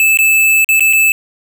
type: tone with dropouts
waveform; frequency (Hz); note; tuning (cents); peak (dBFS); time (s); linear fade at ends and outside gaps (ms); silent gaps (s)
square; 2624; E7; -9; -8; 0-1.12; 1; 0.173-0.188 / 0.645-0.689 / 0.796-0.806 / 0.928-0.932
effects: none